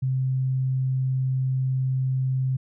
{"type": "tone", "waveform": "sine", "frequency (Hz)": 130.81, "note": "C3", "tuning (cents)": 0, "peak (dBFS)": -21, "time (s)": [0.02, 2.57], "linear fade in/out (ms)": 10, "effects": []}